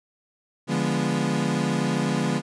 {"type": "chord", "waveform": "35% pulse", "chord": "D diminished seventh", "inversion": "none", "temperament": "equal", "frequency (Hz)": [146.83, 174.61, 207.7, 246.9], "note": ["D3", "F3", "Ab3", "Cb4"], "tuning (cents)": [0, 0, 0, 0], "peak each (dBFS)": -26, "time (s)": [0.67, 2.42], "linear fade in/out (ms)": 50, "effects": ["resampled to 22050 Hz"]}